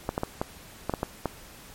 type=clicks; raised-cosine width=1 ms; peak=-12 dBFS; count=8; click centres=0.091 / 0.179 / 0.234 / 0.415 / 0.896 / 0.938 / 1.031 / 1.257 s; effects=pink hiss -48 dBFS RMS until 1.74 s + MP3 64 kbps